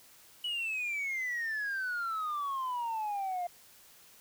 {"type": "exponential sweep", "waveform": "sine", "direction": "down", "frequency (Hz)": [2962, 696], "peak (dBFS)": -30, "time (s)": [0.44, 3.47], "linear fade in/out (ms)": 5, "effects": ["tanh soft clip ceiling -30 dBFS", "white hiss -58 dBFS RMS until 4.2 s"]}